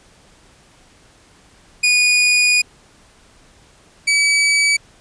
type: tone pair in turn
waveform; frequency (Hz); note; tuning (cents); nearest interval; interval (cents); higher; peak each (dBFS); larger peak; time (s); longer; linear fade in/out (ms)
sawtooth; 2459 / 2288; D#7 / D7; -21 / -46; minor second; 125; first; -8 / -9; first; 1.83-2.62 / 4.07-4.77; first; 10
effects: pink hiss -50 dBFS RMS until 5 s + resampled to 22050 Hz